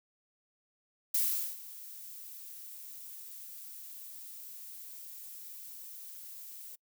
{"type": "noise with ADSR envelope", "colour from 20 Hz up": "violet", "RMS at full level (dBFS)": -28, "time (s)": [1.14, 6.76], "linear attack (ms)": 6, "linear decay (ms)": 420, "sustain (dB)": -19, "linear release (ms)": 12, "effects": ["noise-tail reverb RT60 0.1 s tail -26 dB re dry"]}